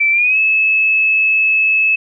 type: tone with pitch glide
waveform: sine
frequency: 2328 to 2598 Hz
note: D7 to E7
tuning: -16 to -26 cents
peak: -10 dBFS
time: 0-1.96 s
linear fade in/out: 10 ms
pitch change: +190 cents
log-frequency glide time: 0.11-0.38 s
effects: none